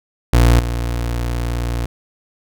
30% pulse tone with level steps, 59 Hz, A#1, 22 cents sharp, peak -6 / -16 dBFS, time 0.33-1.86 s, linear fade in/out 5 ms, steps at 0.59 s, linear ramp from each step 10 ms, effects none

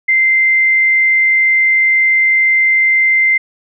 sine tone, 2083 Hz, C7, 8 cents flat, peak -8 dBFS, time 0.08-3.38 s, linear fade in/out 10 ms, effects none

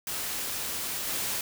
white noise with level steps, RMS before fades -33 / -31 dBFS, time 0.07-1.41 s, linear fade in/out 2 ms, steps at 1.07 s, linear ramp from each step 2 ms, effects none

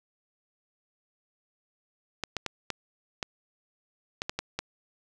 clicks, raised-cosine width 0.2 ms, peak -13 dBFS, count 9, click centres 2.237 / 2.367 / 2.463 / 2.703 / 3.228 / 4.219 / 4.295 / 4.39 / 4.59 s, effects none

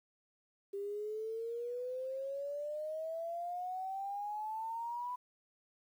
sine exponential sweep, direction up, 395.6 to 997 Hz, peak -37 dBFS, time 0.73-5.16 s, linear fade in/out 10 ms, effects 11-bit

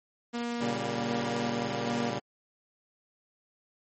sawtooth tone with tremolo, 237.4 Hz, A#3, 32 cents sharp, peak -27 dBFS, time 0.33-2.11 s, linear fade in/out 20 ms, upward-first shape square, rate 1.3 Hz, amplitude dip 30%
10% pulse chord, G diminished, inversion first, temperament just, 117.6 / 141.12 / 196 Hz, Bb2 / Db3 / G3, +16 / +31 / 0 cents, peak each -28 dBFS, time 0.6-2.2 s, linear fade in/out 20 ms
effects low-pass 8000 Hz 12 dB/octave + MP3 32 kbps

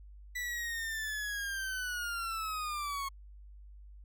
40% pulse linear sweep, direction down, 1975.5 to 1089 Hz, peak -34 dBFS, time 0.35-3.09 s, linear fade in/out 10 ms, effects added 50 Hz sine -49 dBFS peak until 4.04 s

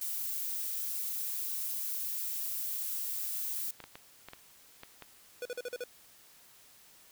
violet noise, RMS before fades -36 dBFS, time 0.01-3.71 s, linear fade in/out 5 ms
clicks, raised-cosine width 0.3 ms, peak -29 dBFS, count 7, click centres 3.803 / 3.84 / 3.955 / 4.286 / 4.334 / 4.834 / 5.023 s
square tone bursts, 491.2 Hz, B4, 9 cents flat, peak -36 dBFS, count 6, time 5.42-5.839 s, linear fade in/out 2 ms, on 34 ms, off 43 ms
effects white hiss -59 dBFS RMS until 7.11 s

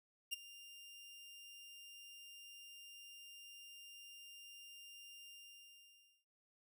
sawtooth tone with ADSR envelope, 2798 Hz, F7, 3 cents sharp, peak -33 dBFS, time 0.31-6.25 s, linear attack 22 ms, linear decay 16 ms, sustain -18 dB, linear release 970 ms, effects none

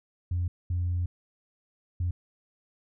sine tone bursts at uneven times, 88.1 Hz, F2, 16 cents sharp, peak -24 dBFS, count 3, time 0.31-0.48 / 0.7-1.06 / 2-2.11 s, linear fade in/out 5 ms, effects tanh soft clip ceiling -22 dBFS

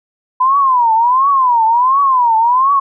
sine tone with vibrato, 999 Hz, B5, 20 cents sharp, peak -8 dBFS, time 0.4-2.8 s, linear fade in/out 10 ms, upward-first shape triangle, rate 1.4 Hz, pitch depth 230 cents each way, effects none

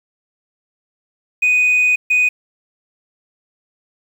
sine tone bursts at uneven times, 2489 Hz, D#7, in tune, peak -9 dBFS, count 2, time 1.42-1.96 / 2.1-2.29 s, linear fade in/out 10 ms, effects tanh soft clip ceiling -9 dBFS + 7-bit

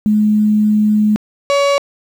sine / 35% pulse tone pair in turn, 212 / 563.4 Hz, G#3 / C#5, +36 / +28 cents, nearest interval octave + perfect fourth, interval 1692 cents, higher second, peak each -9 dBFS, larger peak neither, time 0.06-1.16 / 1.5-1.78 s, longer first, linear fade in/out 0 ms, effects low-pass 6000 Hz 12 dB/octave + 7-bit

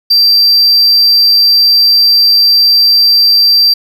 triangle tone, 4699 Hz, D8, in tune, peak -3 dBFS, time 0.1-3.74 s, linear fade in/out 10 ms, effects none

